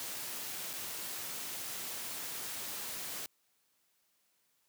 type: noise with dropouts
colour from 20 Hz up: white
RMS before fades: -41 dBFS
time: 0-3.26 s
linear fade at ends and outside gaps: 0 ms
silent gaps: 0.731-0.736 s
effects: white hiss -75 dBFS RMS until 4.68 s + high-pass 100 Hz 12 dB/octave